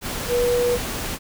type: tone in noise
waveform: sine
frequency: 485.5 Hz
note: B4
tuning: 30 cents flat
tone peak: -17 dBFS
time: 0.28-0.79 s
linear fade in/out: 50 ms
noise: pink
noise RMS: -28 dBFS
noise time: 0.01-1.19 s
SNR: +8 dB
effects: none